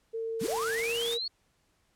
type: tone with pitch glide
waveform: sine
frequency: 452 to 466.6 Hz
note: A4 to A#4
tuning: +47 to +2 cents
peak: -31 dBFS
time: 0.13-1.19 s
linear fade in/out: 20 ms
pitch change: +55 cents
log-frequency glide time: 0.74-0.93 s
type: noise with tremolo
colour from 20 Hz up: white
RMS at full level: -36 dBFS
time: 0.39-1.18 s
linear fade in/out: 50 ms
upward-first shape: sine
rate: 18 Hz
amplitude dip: 25%
type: linear sweep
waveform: sine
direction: up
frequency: 138.59 to 4435 Hz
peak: -31 dBFS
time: 0.41-1.28 s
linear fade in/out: 5 ms
effects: pink hiss -71 dBFS RMS until 1.95 s + low-pass 11000 Hz 12 dB/octave